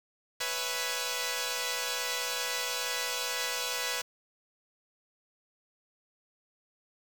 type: chord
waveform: 5% pulse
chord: C# minor seventh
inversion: third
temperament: equal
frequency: 493.9 / 554.4 / 659.3 / 830.6 Hz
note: B4 / C#5 / E5 / G#5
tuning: 0 / 0 / 0 / 0 cents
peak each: -22 / -26 / -26 / -28 dBFS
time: 0.4-4.02 s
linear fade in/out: 10 ms
effects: 8-bit